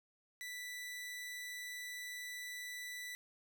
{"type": "tone", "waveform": "sawtooth", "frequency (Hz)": 1975.5, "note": "B6", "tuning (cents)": 0, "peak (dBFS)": -40, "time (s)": [0.41, 3.15], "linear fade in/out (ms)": 0, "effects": []}